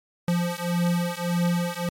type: beating tone pair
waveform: square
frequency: 173.2 / 174.9 Hz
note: F3 / F3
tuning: -14 / +3 cents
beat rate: 1.7 Hz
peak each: -26 dBFS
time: 0.28-1.89 s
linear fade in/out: 2 ms
effects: MP3 64 kbps